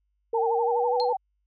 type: tone with pitch glide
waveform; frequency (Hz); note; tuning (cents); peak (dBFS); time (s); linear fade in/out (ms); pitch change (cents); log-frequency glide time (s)
sine; 460 to 490.2; A#4 to B4; -23 to -13; -23; 0.33-1.13; 5; +110; 0.45-0.96
type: tone with vibrato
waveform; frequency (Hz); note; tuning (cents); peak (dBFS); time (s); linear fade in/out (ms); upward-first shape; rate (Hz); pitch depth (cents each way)
sine; 830.6; G#5; 0; -24; 0.34-1.17; 10; sine; 12; 160
type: tone with exponential decay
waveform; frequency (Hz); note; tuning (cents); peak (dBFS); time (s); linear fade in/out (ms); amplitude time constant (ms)
sine; 4200; C8; +6; -26; 1-1.12; 0; 24
effects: added 50 Hz sine -70 dBFS peak until 1.46 s + MP3 96 kbps